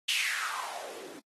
blue noise with band-pass filter sweep, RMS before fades -35 dBFS, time 0.08-1.2 s, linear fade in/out 10 ms, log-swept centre 3100 to 270 Hz, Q 5, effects noise-tail reverb RT60 0.1 s tail -25 dB re dry + AAC 32 kbps

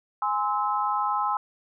sine chord, Ab augmented, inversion none, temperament just, 830.6 / 1038.3 / 1297.8 Hz, Ab5 / C6 / E6, 0 / -14 / -27 cents, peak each -27 / -27 / -28 dBFS, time 0.22-1.37 s, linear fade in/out 2 ms, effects none

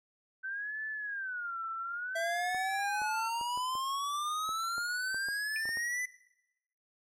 sine tone with vibrato, 1525 Hz, G6, 48 cents flat, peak -35 dBFS, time 0.43-3.3 s, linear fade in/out 20 ms, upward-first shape sine, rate 0.59 Hz, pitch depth 230 cents each way
square exponential sweep, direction up, 659.3 to 2018 Hz, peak -33 dBFS, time 2.15-6.06 s, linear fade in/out 10 ms
clicks, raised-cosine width 1 ms, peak -33 dBFS, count 12, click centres 2.547 / 3.018 / 3.412 / 3.575 / 3.753 / 4.491 / 4.781 / 5.145 / 5.286 / 5.655 / 5.691 / 5.772 s
sine tone with exponential decay, 2452 Hz, D#7, 26 cents flat, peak -33 dBFS, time 5.56-5.65 s, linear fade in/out 1 ms, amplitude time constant 19 ms
effects noise-tail reverb RT60 0.9 s tail -19 dB re dry + low-pass 12000 Hz 12 dB/octave

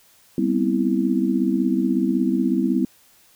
sine chord, C major seventh, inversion second, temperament just, 196.22 / 245.3 / 261.6 / 327 Hz, G3 / B3 / C4 / E4, +2 / -12 / 0 / -14 cents, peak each -23 dBFS, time 0.38-2.85 s, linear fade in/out 2 ms, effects white hiss -55 dBFS RMS until 3.35 s

